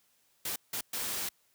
white noise bursts at uneven times, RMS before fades -35 dBFS, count 3, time 0.45-0.56 / 0.73-0.81 / 0.93-1.29 s, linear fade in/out 5 ms, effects white hiss -70 dBFS RMS until 1.54 s + high-pass 60 Hz 12 dB/octave

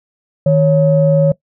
sine tone pair together, 156.6 / 554.4 Hz, D#3 / C#5, +11 / 0 cents, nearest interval octave + minor seventh, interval 2189 cents, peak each -10 dBFS, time 0.46-1.32 s, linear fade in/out 5 ms, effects noise-tail reverb RT60 0.1 s tail -20 dB re dry + tanh soft clip ceiling 0 dBFS

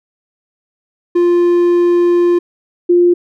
triangle / sine tone pair in turn, 349.2 / 350.9 Hz, F4 / F4, 0 / +8 cents, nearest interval unison, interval 8 cents, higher second, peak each -6 dBFS, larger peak neither, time 1.15-2.39 / 2.89-3.14 s, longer first, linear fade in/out 10 ms, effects none

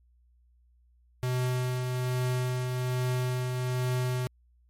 square tone with tremolo, 126.2 Hz, B2, 38 cents sharp, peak -26 dBFS, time 1.23-4.27 s, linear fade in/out 0 ms, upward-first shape triangle, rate 1.2 Hz, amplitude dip 35%, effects added 60 Hz sine -60 dBFS peak until 4.69 s + MP3 64 kbps

